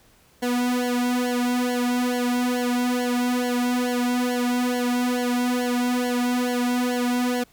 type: tone with flanger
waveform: sawtooth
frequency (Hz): 246.2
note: B3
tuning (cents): -5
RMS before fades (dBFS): -23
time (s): 0.42-7.44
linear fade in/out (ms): 10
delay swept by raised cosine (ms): 0.8 to 2.4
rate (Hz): 2.3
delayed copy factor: -0.95
effects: pink hiss -57 dBFS RMS until 7.52 s